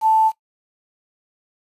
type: tone with quantisation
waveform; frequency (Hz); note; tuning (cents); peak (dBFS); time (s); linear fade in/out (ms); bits
sine; 880; A5; 0; -12; 0.01-0.32; 50; 7
effects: noise-tail reverb RT60 0.1 s tail -17 dB re dry + resampled to 32000 Hz